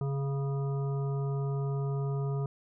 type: harmonic tone with a mistuned harmonic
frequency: 138.59 Hz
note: C#3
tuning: in tune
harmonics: 1 / 3 / 5 / 7 / 9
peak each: -29 / -38 / -46 / -49 / -48 dBFS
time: 0.01-2.46 s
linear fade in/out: 2 ms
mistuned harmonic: 9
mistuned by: -23 cents
effects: none